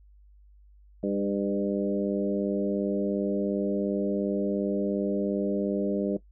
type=harmonic tone with a mistuned harmonic; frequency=100 Hz; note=G2; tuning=35 cents sharp; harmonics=2 / 3 / 4 / 5 / 6; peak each=-29 / -31 / -32 / -33 / -34 dBFS; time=1.03-6.17 s; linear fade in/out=5 ms; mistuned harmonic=3; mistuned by=+16 cents; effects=noise-tail reverb RT60 0.1 s tail -17 dB re dry + added 50 Hz sine -52 dBFS peak until 6.31 s